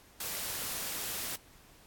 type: noise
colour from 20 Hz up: white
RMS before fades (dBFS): -37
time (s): 0.2-1.36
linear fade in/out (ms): 5
effects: pink hiss -59 dBFS RMS until 1.86 s + AAC 64 kbps